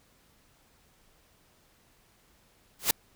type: noise with exponential growth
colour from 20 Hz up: white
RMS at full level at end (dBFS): -18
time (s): 2.79-2.91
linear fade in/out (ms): 5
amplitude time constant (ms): 26
effects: pink hiss -64 dBFS RMS until 3.15 s